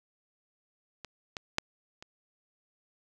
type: clicks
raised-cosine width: 0.2 ms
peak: -24 / -19 / -9 / -28 dBFS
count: 4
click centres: 1.047 / 1.368 / 1.584 / 2.025 s
effects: none